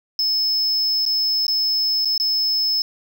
triangle tone with dropouts, 5220 Hz, E8, 18 cents flat, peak -16 dBFS, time 0.19-2.82 s, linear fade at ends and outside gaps 1 ms, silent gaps 1.053-1.062 / 1.467-1.481 / 2.048-2.055 / 2.178-2.199 s, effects none

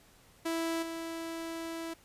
sawtooth tone with level steps, 329.6 Hz, E4, in tune, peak -27 / -33 dBFS, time 0.45-1.94 s, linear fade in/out 10 ms, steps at 0.82 s, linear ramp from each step 10 ms, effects pink hiss -61 dBFS RMS until 2.04 s + resampled to 32000 Hz

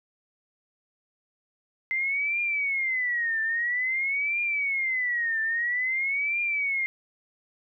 sine tone with vibrato, 2067 Hz, C7, 22 cents flat, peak -24 dBFS, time 1.91-6.86 s, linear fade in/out 0 ms, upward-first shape triangle, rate 0.5 Hz, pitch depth 270 cents each way, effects none

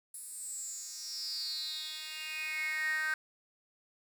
10% pulse tone with high-pass filter sweep, 311.1 Hz, D#4, in tune, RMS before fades -38 dBFS, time 0.14-3.14 s, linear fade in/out 2 ms, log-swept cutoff 10000 to 1600 Hz, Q 8.6, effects none

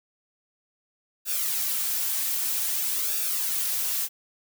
blue noise with flanger, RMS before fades -27 dBFS, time 1.25-4.09 s, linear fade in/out 50 ms, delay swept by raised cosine 0.96 to 4.16 ms, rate 0.52 Hz, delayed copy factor -0.6, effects none

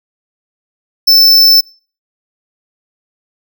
square tone, 5290 Hz, E8, 5 cents sharp, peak -4 dBFS, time 1.07-1.61 s, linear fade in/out 10 ms, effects noise-tail reverb RT60 0.4 s tail -25 dB re dry

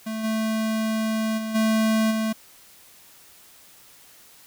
square tone with level steps, 220 Hz, A3, in tune, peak -28 / -23 / -28 / -19 / -23 dBFS, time 0.06-2.33 s, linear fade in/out 10 ms, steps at 0.23 / 1.37 / 1.54 / 2.1 s, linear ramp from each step 20 ms, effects white hiss -51 dBFS RMS until 4.46 s

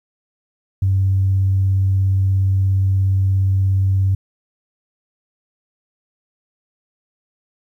sine tone with vibrato, 96.1 Hz, G2, 34 cents flat, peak -12 dBFS, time 0.82-4.15 s, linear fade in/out 5 ms, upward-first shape triangle, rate 17 Hz, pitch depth 10 cents each way, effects tanh soft clip ceiling -8 dBFS + 9-bit

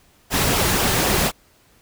pink noise with flanger, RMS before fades -19 dBFS, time 0.3-1.32 s, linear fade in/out 50 ms, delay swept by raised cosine 0.46 to 4.26 ms, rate 4 Hz, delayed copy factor -0.5, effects pink hiss -56 dBFS RMS until 1.81 s

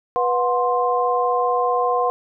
sine tone cluster, 491.5 / 727 / 1048 Hz, B4 / F#5 / C6, -8 / -31 / +2 cents, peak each -21 dBFS, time 0.16-2.1 s, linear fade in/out 0 ms, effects none

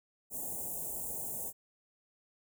white band-stop noise, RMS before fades -39 dBFS, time 0.3-1.53 s, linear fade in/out 50 ms, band 840 to 7200 Hz, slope 48 dB/octave, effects none

